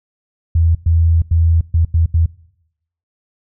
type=tone bursts at uneven times; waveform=sine; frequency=82.7 Hz; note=E2; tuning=6 cents sharp; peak=-9 dBFS; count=6; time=0.55-0.75 / 0.86-1.22 / 1.31-1.61 / 1.74-1.85 / 1.94-2.06 / 2.14-2.26 s; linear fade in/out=5 ms; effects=noise-tail reverb RT60 0.8 s tail -22 dB re dry